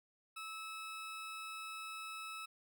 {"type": "tone", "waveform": "20% pulse", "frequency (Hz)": 1300, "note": "E6", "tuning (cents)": -24, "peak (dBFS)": -39, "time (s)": [0.36, 2.46], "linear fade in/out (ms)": 10, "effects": []}